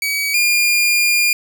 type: tone pair in turn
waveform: sawtooth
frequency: 2273 / 2413 Hz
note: C#7 / D7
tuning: +43 / +46 cents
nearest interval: minor second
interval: 103 cents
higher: second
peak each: -14 / -9 dBFS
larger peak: second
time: 0.02-0.34 / 0.34-1.33 s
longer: second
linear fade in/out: 2 ms
effects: none